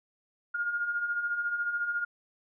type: beating tone pair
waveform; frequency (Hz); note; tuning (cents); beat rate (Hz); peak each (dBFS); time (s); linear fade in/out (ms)
sine; 1408 / 1422; F6 / F6; +14 / +31; 14; -37 / -29; 0.54-2.05; 10
effects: none